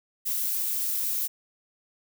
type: noise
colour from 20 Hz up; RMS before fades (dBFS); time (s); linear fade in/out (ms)
violet; -28; 0.25-1.28; 20
effects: none